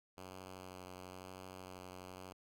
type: tone with vibrato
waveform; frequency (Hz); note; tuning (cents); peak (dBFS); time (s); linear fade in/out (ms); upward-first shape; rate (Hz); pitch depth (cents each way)
5% pulse; 92.5; F#2; 0; -38; 0.17-2.33; 10; sine; 1; 15
effects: none